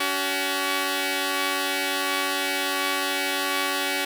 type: tone pair together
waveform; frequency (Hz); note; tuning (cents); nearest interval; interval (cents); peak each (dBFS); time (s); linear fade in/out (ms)
5% pulse; 283.4 / 377.4; C#4 / F#4; +38 / +34; perfect fourth; 496; -15; 0-4.05; 5
effects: none